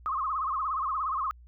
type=tone with vibrato; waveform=sine; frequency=1163 Hz; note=D6; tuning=17 cents flat; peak=-27 dBFS; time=0.06-1.31 s; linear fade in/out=0 ms; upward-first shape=sine; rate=17 Hz; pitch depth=180 cents each way; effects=added 60 Hz sine -49 dBFS peak until 1.47 s